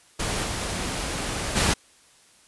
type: noise with level steps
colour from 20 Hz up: pink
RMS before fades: -27 / -29 / -21 dBFS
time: 0.19-1.74 s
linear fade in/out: 10 ms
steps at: 0.43 / 1.55 s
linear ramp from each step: 20 ms
effects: white hiss -56 dBFS RMS until 2.47 s + resampled to 24000 Hz